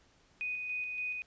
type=tone with tremolo; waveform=sine; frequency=2489 Hz; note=D#7; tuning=in tune; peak=-33 dBFS; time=0.41-1.22 s; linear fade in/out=0 ms; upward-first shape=square; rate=3.5 Hz; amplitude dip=30%; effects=pink hiss -66 dBFS RMS until 1.26 s + resampled to 16000 Hz